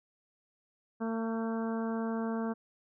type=harmonic tone with a mistuned harmonic; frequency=225.9 Hz; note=A3; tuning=46 cents sharp; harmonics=1 / 2 / 3 / 4 / 5 / 6 / 7; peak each=-32 / -38 / -42 / -44 / -46 / -48 / -49 dBFS; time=1-2.54 s; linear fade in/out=20 ms; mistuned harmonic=7; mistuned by=-20 cents; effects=none

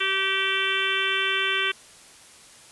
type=harmonic tone; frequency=386.4 Hz; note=G4; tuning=25 cents flat; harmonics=1 / 3 / 4 / 5 / 6 / 7 / 8 / 9; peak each=-33 / -32 / -28 / -31 / -29 / -29 / -29 / -32 dBFS; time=0-1.72 s; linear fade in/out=10 ms; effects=white hiss -49 dBFS RMS until 2.71 s + resampled to 24000 Hz

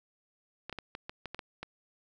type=clicks; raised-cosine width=0.3 ms; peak=-23 dBFS; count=9; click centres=0.696 / 0.727 / 0.787 / 0.951 / 1.095 / 1.257 / 1.346 / 1.392 / 1.63 s; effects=none

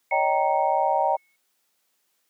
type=chord; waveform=sine; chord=Eb dominant seventh; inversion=third; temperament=just; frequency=560 / 622.3 / 777.8 / 933.4 Hz; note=Db5 / Eb5 / G5 / Bb5; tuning=+18 / 0 / -14 / +2 cents; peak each=-27 / -26 / -23 / -24 dBFS; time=0.11-1.17 s; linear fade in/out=20 ms
type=tone with exponential decay; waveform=sine; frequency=2193 Hz; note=C#7; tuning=19 cents flat; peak=-26 dBFS; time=0.11-1.36 s; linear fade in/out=2 ms; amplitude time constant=270 ms
effects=white hiss -71 dBFS RMS until 2.29 s + high-pass 200 Hz 12 dB/octave

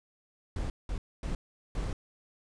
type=noise bursts at uneven times; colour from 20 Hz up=brown; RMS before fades=-33 dBFS; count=4; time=0.56-0.7 / 0.89-0.98 / 1.23-1.35 / 1.75-1.93 s; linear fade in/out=2 ms; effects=resampled to 22050 Hz

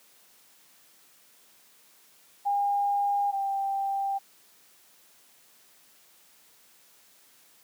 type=tone pair in turn; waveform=sine; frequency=808 / 787.7 Hz; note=G#5 / G5; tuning=-48 / +8 cents; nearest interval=unison; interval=44 cents; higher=first; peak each=-23 / -26 dBFS; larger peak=first; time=2.45-3.32 / 3.32-4.19 s; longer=neither; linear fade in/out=20 ms; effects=white hiss -59 dBFS RMS until 7.63 s + high-pass 150 Hz 12 dB/octave

